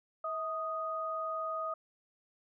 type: tone pair together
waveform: sine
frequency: 644.2 / 1244.5 Hz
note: E5 / D#6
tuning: -40 / 0 cents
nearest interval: major seventh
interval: 1140 cents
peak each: -38 / -35 dBFS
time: 0.24-1.74 s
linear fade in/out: 5 ms
effects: none